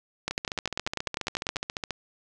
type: two click trains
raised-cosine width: 0.2 ms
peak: -13 / -11 dBFS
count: 24 / 14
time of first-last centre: 0.31-1.907 / 0.28-1.567 s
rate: 14.4 / 10.1 Hz
effects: resampled to 24000 Hz + 7-bit